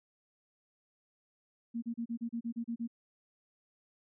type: tone bursts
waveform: sine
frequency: 233.1 Hz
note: A#3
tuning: in tune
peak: -33 dBFS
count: 10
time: 1.74-2.877 s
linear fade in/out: 20 ms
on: 84 ms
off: 33 ms
effects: none